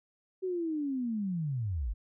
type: linear sweep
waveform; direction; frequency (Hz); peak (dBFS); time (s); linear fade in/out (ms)
sine; down; 380.9 to 43.65; -30; 0.42-1.94; 20
effects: none